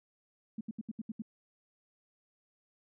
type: tone bursts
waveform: sine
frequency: 220 Hz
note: A3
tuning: in tune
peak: -35 dBFS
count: 7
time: 0.58-1.221 s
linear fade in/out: 5 ms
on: 29 ms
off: 73 ms
effects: none